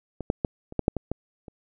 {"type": "clicks", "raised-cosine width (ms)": 2, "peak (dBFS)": [-19, -8, -10, -26, -10, -6, -14, -14, -28], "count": 9, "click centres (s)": [0.207, 0.301, 0.448, 0.724, 0.793, 0.881, 0.967, 1.116, 1.482], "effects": []}